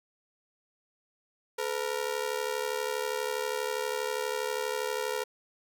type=ring-modulated tone; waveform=sawtooth; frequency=467.3 Hz; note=A#4; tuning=4 cents sharp; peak=-23 dBFS; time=1.58-5.24 s; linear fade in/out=10 ms; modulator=36.2 Hz; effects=none